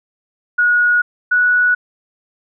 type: tone pair in turn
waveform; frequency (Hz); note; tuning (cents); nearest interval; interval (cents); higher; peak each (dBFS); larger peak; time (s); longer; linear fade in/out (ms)
sine; 1452 / 1470.6; F#6 / F#6; -33 / -11; unison; 22; second; -10; neither; 0.58-1.02 / 1.31-1.75; neither; 10
effects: none